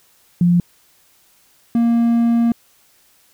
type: tone pair in turn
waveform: sine / triangle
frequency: 174.61 / 233.6 Hz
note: F3 / A#3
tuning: 0 / +4 cents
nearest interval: perfect fourth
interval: 504 cents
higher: second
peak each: -10 dBFS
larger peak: neither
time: 0.41-0.6 / 1.75-2.52 s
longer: second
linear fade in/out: 2 ms
effects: white hiss -55 dBFS RMS until 3.33 s